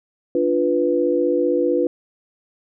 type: chord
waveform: sine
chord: B diminished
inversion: first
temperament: equal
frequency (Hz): 293.7 / 349.2 / 493.9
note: D4 / F4 / B4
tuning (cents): 0 / 0 / 0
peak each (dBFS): -22 / -20 / -19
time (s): 0.35-1.87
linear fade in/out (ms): 2
effects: none